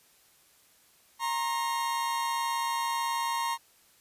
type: tone pair together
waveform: 40% pulse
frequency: 933 / 1071.4 Hz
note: A#5 / C6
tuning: +1 / +41 cents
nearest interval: major second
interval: 240 cents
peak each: -29 / -32 dBFS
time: 1.19-3.58 s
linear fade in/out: 50 ms
effects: white hiss -62 dBFS RMS until 4 s + resampled to 32000 Hz